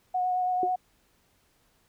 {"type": "tone with vibrato", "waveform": "sine", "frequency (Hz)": 731, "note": "F#5", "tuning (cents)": -21, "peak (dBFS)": -24, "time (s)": [0.14, 0.76], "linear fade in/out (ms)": 10, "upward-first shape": "sine", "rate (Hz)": 9.1, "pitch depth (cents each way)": 15}
{"type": "tone with exponential decay", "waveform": "sine", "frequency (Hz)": 367.1, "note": "F#4", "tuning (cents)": -14, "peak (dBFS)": -22, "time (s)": [0.63, 0.71], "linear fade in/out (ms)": 2, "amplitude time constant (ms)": 17}
{"effects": ["pink hiss -67 dBFS RMS until 1.88 s"]}